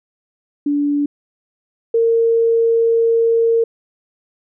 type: tone pair in turn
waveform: sine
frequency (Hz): 289.1 / 458.9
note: D4 / A#4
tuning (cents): -27 / -27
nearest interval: minor sixth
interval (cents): 800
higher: second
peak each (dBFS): -14 / -11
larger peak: second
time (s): 0.66-1.06 / 1.94-3.64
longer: second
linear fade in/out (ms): 5
effects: none